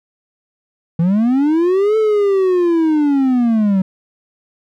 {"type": "linear two-way sweep", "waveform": "triangle", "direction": "up then down", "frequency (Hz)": [160, 441.5, 185.3], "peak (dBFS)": -9, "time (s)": [0.99, 3.82], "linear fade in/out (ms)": 5, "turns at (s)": 1.97, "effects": []}